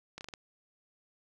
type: slowing click train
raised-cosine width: 0.2 ms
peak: -25 dBFS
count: 5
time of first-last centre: 0.18-0.338 s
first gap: 29 ms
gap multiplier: 1.21
effects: none